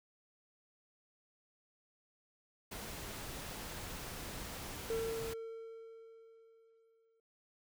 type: noise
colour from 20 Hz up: pink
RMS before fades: -45 dBFS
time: 2.71-5.34 s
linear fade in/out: 10 ms
type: tone with exponential decay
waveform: triangle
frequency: 452.6 Hz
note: A4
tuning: 49 cents sharp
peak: -31 dBFS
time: 4.9-7.2 s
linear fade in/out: 2 ms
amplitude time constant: 500 ms
effects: none